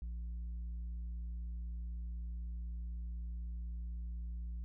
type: tone with tanh clipping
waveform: sine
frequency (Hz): 58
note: A#1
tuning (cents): -8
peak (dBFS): -40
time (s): 0.02-4.64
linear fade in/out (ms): 0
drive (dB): 4
effects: none